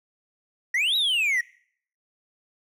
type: exponential two-way sweep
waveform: triangle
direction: up then down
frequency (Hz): 1864.7 to 3951 to 1864.7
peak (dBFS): -19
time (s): 0.74-1.41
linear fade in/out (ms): 5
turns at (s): 0.96
effects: noise-tail reverb RT60 0.6 s tail -23 dB re dry